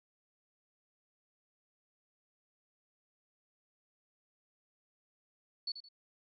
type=tone with echo; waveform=sine; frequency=4435 Hz; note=C#8; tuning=in tune; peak=-34 dBFS; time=5.67-5.72 s; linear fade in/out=5 ms; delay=84 ms; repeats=2; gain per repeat=-10 dB; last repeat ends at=5.888 s; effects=none